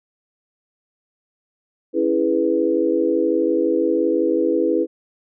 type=chord; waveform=sine; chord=C# minor seventh; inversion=none; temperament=equal; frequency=277.2 / 329.6 / 415.3 / 493.9 Hz; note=C#4 / E4 / G#4 / B4; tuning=0 / 0 / 0 / 0 cents; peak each=-25 / -19 / -22 / -21 dBFS; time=1.93-4.87 s; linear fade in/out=50 ms; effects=none